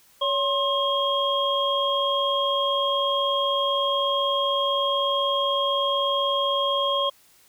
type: tone cluster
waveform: sine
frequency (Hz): 561 / 1063 / 3252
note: C#5 / C6 / G#7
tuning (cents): +21 / +27 / -37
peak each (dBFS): -25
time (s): 0.21-7.1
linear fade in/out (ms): 10
effects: white hiss -57 dBFS RMS until 7.48 s